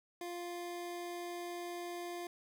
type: tone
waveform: 25% pulse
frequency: 349.2 Hz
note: F4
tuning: in tune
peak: -37 dBFS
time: 0.21-2.27 s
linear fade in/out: 2 ms
effects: none